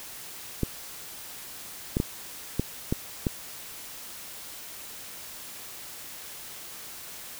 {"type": "clicks", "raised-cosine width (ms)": 3, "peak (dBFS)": -11, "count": 6, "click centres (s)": [0.633, 1.969, 2.001, 2.596, 2.925, 3.268], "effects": ["white hiss -42 dBFS RMS until 7.39 s"]}